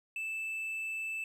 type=tone; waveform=triangle; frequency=2637 Hz; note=E7; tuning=in tune; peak=-33 dBFS; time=0.16-1.24 s; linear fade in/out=2 ms; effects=none